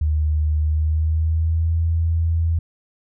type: tone with pitch glide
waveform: sine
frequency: 76.5 to 82.47 Hz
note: D#2 to E2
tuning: -29 to +1 cents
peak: -16 dBFS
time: 0.01-2.59 s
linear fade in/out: 5 ms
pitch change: +130 cents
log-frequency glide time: 0.61-1.75 s
effects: none